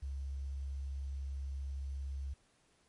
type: tone with quantisation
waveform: sine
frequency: 68.4 Hz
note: C#2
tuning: 23 cents flat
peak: -37 dBFS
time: 0.02-2.34 s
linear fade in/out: 10 ms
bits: 11
effects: pink hiss -71 dBFS RMS until 2.88 s + MP3 48 kbps